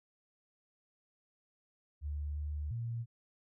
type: tone with pitch steps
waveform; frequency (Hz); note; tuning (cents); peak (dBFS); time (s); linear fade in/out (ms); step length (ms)
sine; 73.5 / 74.4 / 116.6; D2 / D2 / A#2; +2 / +23 / +1; -35; 2.01-3.06; 50; 350
effects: none